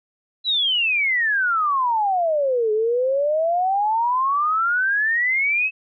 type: exponential two-way sweep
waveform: sine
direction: down then up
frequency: 4016 to 421.6 to 2617 Hz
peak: -17 dBFS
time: 0.44-5.71 s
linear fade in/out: 50 ms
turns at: 2.72 s
effects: none